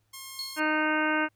5% pulse tone, 1071 Hz, C6, 40 cents sharp, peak -28 dBFS, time 0.13-0.6 s, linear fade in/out 10 ms
sine tone with exponential decay, 4327 Hz, C#8, 43 cents flat, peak -30 dBFS, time 0.39-0.85 s, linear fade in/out 1 ms, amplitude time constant 100 ms
harmonic tone, 308.4 Hz, D#4, 15 cents flat, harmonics 1 / 2 / 3 / 4 / 5 / 6 / 7 / 8 / 9, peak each -29 / -33 / -32 / -34 / -28 / -40 / -35 / -40 / -37 dBFS, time 0.56-1.29 s, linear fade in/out 50 ms
effects added 106 Hz sine -70 dBFS peak until 1.35 s + pink hiss -75 dBFS RMS until 1.35 s

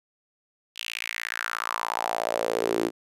sawtooth tone with high-pass filter sweep, 56.9 Hz, A#1, 41 cents flat, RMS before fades -29 dBFS, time 0.75-2.91 s, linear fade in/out 50 ms, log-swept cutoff 3100 to 320 Hz, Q 4.1, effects resampled to 32000 Hz

